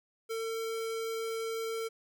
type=tone; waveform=square; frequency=451 Hz; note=A4; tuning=43 cents sharp; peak=-34 dBFS; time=0.29-1.89 s; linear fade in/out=20 ms; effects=none